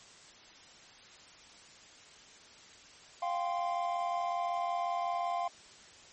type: chord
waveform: triangle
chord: F suspended second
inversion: none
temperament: equal with one note detuned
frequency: 698.5 / 784 / 1043.5 Hz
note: F5 / G5 / C6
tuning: 0 / 0 / -5 cents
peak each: -31 / -36 / -35 dBFS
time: 3.22-5.48 s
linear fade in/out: 5 ms
effects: white hiss -55 dBFS RMS until 6.12 s + MP3 32 kbps